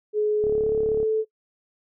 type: tone with pitch glide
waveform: sine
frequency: 423 to 437.4 Hz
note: G#4 to A4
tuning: +32 to -10 cents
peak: -19 dBFS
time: 0.13-1.25 s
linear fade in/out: 50 ms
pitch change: +58 cents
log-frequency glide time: 0.4-0.7 s
type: click train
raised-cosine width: 2 ms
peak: -21 dBFS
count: 22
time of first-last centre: 0.44-1.03 s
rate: 35.6 Hz
effects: noise-tail reverb RT60 0.1 s tail -21 dB re dry